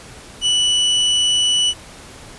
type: tone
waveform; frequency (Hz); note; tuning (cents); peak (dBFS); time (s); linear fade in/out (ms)
40% pulse; 2960; F#7; 0; -13; 0.41-1.74; 50
effects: pink hiss -39 dBFS RMS until 2.38 s + resampled to 24000 Hz